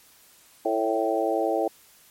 harmonic tone with a mistuned harmonic, 111.1 Hz, A2, 17 cents sharp, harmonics 3 / 4 / 5 / 6 / 7, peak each -28 / -28 / -28 / -28 / -28 dBFS, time 0.65-1.68 s, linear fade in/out 5 ms, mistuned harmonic 6, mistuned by -29 cents, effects white hiss -55 dBFS RMS until 2.1 s + MP3 64 kbps

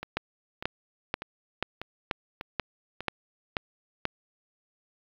two click trains, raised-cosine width 0.3 ms, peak -19 / -10 dBFS, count 6 / 9, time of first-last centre 0.03-3.006 / 0.17-4.053 s, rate 1.68 / 2.06 Hz, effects low-pass 4000 Hz 12 dB/octave + 8-bit

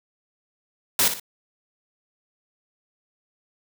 white noise with echo, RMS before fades -19 dBFS, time 0.99-1.08 s, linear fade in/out 2 ms, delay 59 ms, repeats 2, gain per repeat -9 dB, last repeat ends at 1.198 s, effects none

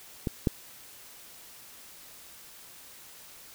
clicks, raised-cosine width 3 ms, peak -15 / -10 dBFS, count 2, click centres 0.272 / 0.472 s, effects white hiss -50 dBFS RMS until 3.54 s

